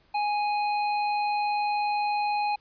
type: tone with hard clipping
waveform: sine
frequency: 830.6 Hz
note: G#5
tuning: in tune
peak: -26 dBFS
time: 0.14-2.56 s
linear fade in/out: 10 ms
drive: 14 dB
effects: pink hiss -63 dBFS RMS until 2.6 s + resampled to 11025 Hz